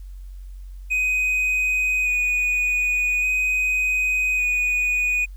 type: tone with vibrato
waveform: triangle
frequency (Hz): 2489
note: D#7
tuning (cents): 0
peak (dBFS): -17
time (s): 0.9-5.26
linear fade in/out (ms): 20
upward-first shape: square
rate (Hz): 0.43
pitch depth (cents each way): 11
effects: added 46 Hz sine -34 dBFS peak until 5.36 s + white hiss -62 dBFS RMS until 5.36 s